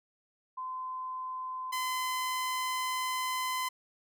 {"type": "tone pair in turn", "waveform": ["sine", "sawtooth"], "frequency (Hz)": [1028, 1022.7], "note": ["C6", "C6"], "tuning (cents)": [-31, -40], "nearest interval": "unison", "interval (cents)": 9, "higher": "first", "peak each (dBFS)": [-35, -27], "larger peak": "second", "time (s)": [[0.57, 1.72], [1.72, 3.69]], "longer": "second", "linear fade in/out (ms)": 10, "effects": []}